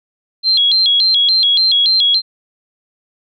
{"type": "tone with vibrato", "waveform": "sine", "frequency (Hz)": 3712, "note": "A#7", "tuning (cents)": -8, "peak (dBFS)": -9, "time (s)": [0.43, 2.22], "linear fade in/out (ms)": 50, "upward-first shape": "square", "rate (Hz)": 3.5, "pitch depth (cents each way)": 190, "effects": []}